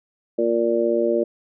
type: harmonic tone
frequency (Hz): 116.54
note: A#2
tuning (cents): 0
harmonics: 2 / 3 / 4 / 5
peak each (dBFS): -27 / -21 / -23 / -22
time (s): 0.38-1.24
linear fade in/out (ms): 10
effects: none

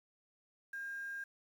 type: tone with quantisation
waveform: sine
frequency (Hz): 1609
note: G6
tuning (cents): +45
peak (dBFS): -40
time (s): 0.73-1.24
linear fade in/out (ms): 5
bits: 10
effects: none

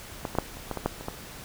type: clicks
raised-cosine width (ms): 1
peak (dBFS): -15 / -18 / -8 / -28 / -16 / -17 / -10 / -24 / -17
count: 9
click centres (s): 0.252 / 0.352 / 0.386 / 0.57 / 0.713 / 0.773 / 0.86 / 1.01 / 1.084
effects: pink hiss -43 dBFS RMS until 1.44 s

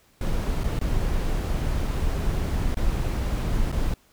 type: noise with dropouts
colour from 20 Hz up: brown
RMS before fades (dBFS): -24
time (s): 0.21-3.94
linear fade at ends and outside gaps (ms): 2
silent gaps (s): 0.636-0.641 / 0.791-0.812 / 2.745-2.769 / 3.718-3.725
effects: pink hiss -60 dBFS RMS until 4.12 s

